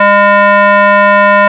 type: tone with frequency modulation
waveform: sine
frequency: 202.4 Hz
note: G#3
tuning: 44 cents flat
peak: -3 dBFS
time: 0-1.48 s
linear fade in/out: 5 ms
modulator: 812 Hz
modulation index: 2
effects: none